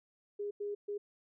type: tone bursts at uneven times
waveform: sine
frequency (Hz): 410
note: G#4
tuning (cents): -22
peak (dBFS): -35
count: 3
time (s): 0.39-0.51 / 0.6-0.75 / 0.88-0.98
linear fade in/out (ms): 10
effects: none